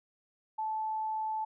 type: tone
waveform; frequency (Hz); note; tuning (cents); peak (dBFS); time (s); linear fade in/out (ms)
sine; 872; A5; -16; -31; 0.58-1.45; 10
effects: none

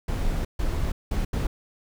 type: noise bursts at uneven times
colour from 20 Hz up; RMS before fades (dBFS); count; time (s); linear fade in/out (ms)
brown; -25; 4; 0.08-0.45 / 0.59-0.92 / 1.11-1.25 / 1.33-1.47; 5
effects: none

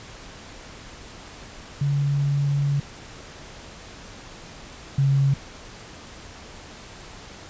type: tone pair in turn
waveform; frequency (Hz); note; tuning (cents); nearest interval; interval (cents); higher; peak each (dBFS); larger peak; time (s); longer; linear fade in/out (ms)
sine; 141.9 / 137.7; C#3 / C#3; +41 / -11; minor second; 52; first; -19 / -16; second; 1.81-2.8 / 4.98-5.34; first; 5
effects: pink hiss -42 dBFS RMS until 7.49 s + resampled to 16000 Hz

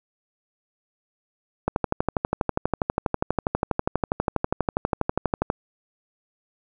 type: click train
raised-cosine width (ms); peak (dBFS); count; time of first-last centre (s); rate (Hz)
1; -7; 48; 1.68-5.501; 12.3
effects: none

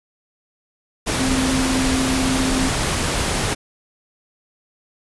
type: tone in noise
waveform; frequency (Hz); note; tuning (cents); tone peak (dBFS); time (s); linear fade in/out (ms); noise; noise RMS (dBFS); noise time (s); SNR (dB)
sine; 261.6; C4; 0; -19; 1.19-2.69; 20; pink; -21; 1.06-3.55; -1
effects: resampled to 24000 Hz

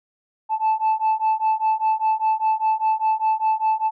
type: beating tone pair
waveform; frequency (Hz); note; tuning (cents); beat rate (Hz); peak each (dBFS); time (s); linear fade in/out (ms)
sine; 873 / 878; A5 / A5; -14 / -4; 5; -19; 0.49-3.91; 50
effects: tanh soft clip ceiling -14 dBFS

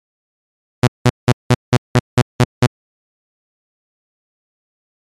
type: tone bursts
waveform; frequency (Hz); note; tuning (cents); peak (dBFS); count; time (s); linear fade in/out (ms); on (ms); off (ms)
sawtooth; 123.47; B2; 0; -3; 9; 0.83-2.666; 5; 44; 180
effects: low-pass 9000 Hz 12 dB/octave + MP3 96 kbps

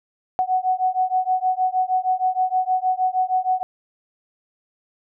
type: beating tone pair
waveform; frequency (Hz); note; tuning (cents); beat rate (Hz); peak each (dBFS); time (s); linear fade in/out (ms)
sine; 740 / 746.4; F#5 / F#5; 0 / +15; 6.4; -21; 0.39-3.63; 0
effects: none

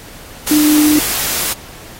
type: tone in noise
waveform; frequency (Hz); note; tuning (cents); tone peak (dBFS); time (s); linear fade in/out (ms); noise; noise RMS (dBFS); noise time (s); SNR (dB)
sine; 300.9; D4; +42; -8; 0.51-0.99; 2; white; -18; 0.47-1.53; +7
effects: pink hiss -36 dBFS RMS until 1.99 s + AAC 48 kbps

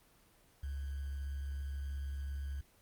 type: tone with sample-and-hold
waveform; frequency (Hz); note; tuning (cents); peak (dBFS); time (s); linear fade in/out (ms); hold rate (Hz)
sine; 69.3; C#2; 0; -37; 0.63-2.61; 5; 1575
effects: pink hiss -66 dBFS RMS until 2.81 s + Opus 24 kbps

